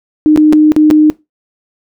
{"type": "tone with dropouts", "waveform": "sine", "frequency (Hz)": 305.8, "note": "D#4", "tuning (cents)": -30, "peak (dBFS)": -3, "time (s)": [0.26, 1.1], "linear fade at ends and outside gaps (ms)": 0, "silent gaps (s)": [[0.361, 0.375], [0.526, 0.532], [0.72, 0.764], [0.903, 0.91]], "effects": ["noise-tail reverb RT60 0.2 s tail -20 dB re dry"]}